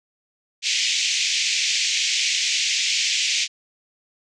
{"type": "band-pass noise", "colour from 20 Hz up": "pink", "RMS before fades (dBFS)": -22, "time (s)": [0.62, 3.48], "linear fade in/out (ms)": 50, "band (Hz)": [2200, 7100], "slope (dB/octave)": 48, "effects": []}